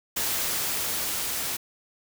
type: noise with level ramp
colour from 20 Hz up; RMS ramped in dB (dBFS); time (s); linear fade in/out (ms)
white; -27 to -30; 0.16-1.57; 10
effects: none